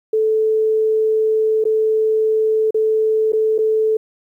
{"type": "tone with dropouts", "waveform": "sine", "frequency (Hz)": 437.1, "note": "A4", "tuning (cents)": -11, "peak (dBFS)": -13, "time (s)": [0.13, 3.97], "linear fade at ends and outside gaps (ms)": 5, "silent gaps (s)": [[1.641, 1.652], [2.708, 2.744], [3.322, 3.332], [3.581, 3.587]], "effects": ["9-bit"]}